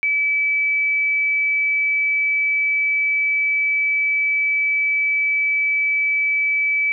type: tone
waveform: sine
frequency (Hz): 2300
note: D7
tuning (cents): -37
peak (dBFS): -16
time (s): 0.03-6.92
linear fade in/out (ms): 0
effects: none